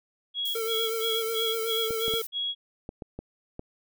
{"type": "tone bursts", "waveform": "sine", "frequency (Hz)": 3322, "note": "G#7", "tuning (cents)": 0, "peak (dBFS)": -27, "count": 7, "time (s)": [0.34, 2.55], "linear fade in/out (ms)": 50, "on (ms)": 230, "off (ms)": 100}
{"type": "noise", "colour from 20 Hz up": "violet", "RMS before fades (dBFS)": -37, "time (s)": [0.45, 2.27], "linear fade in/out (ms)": 5}
{"type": "tone with vibrato", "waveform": "square", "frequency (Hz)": 449.5, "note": "A4", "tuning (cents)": 37, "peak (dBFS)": -29, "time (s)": [0.55, 2.22], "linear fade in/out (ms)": 5, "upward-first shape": "sine", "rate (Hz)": 8.2, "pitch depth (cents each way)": 35}
{"type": "clicks", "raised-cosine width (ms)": 2, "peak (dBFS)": -23, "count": 7, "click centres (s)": [1.907, 2.081, 2.138, 2.891, 3.022, 3.19, 3.594]}
{"effects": []}